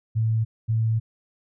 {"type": "tone pair in turn", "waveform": "sine", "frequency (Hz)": [111.6, 112], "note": ["A2", "A2"], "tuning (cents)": [25, 31], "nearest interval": "unison", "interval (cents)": 6, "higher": "second", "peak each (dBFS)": -19, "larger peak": "neither", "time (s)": [[0.15, 0.45], [0.68, 1]], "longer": "second", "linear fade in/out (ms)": 20, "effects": []}